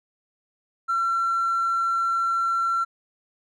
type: tone with hard clipping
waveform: sine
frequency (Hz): 1357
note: E6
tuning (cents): +50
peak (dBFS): -21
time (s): 0.88-2.85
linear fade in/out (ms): 20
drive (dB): 1
effects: none